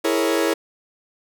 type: chord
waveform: 40% pulse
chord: A# half-diminished seventh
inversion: second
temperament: equal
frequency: 329.6 / 415.3 / 466.2 / 554.4 Hz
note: E4 / G#4 / A#4 / C#5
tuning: 0 / 0 / 0 / 0 cents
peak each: -21 / -24 / -23 / -24 dBFS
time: 0.04-0.54 s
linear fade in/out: 10 ms
effects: none